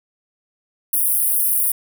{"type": "high-pass noise", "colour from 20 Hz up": "pink", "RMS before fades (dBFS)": -18, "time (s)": [0.93, 1.72], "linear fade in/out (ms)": 5, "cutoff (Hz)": 9400, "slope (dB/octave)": 96, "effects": []}